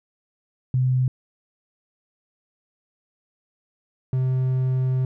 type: tone pair in turn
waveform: sine / triangle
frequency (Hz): 128.2 / 129.39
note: C3 / C3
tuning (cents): -35 / -19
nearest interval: unison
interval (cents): 16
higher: second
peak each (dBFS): -17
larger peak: neither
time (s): 0.74-1.08 / 4.13-5.05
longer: second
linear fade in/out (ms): 2
effects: none